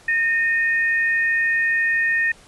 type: tone pair together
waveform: sine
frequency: 1833.8 / 2489 Hz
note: A#6 / D#7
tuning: -29 / 0 cents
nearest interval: perfect fourth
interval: 529 cents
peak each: -17 / -27 dBFS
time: 0.08-2.32 s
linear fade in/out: 5 ms
effects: pink hiss -49 dBFS RMS until 2.47 s + resampled to 24000 Hz